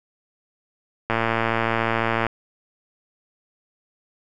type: click train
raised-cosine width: 0.5 ms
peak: -6 dBFS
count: 134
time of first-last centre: 1.1-2.267 s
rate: 114 Hz
effects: none